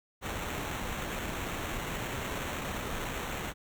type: noise with sample-and-hold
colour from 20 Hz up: pink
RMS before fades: -36 dBFS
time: 0.21-3.54 s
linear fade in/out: 50 ms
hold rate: 4900 Hz
effects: none